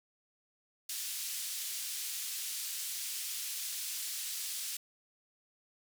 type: band-pass noise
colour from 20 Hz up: white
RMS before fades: -39 dBFS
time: 0.89-4.77 s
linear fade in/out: 5 ms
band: 3000 to 13000 Hz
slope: 12 dB/octave
effects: none